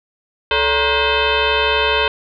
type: tone with frequency modulation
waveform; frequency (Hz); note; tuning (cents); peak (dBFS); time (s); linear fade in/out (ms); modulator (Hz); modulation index
sine; 1074; C6; +45; -13; 0.51-2.08; 2; 504; 4.7
effects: none